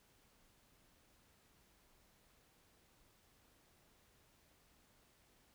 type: silence
effects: pink hiss -71 dBFS RMS until 5.54 s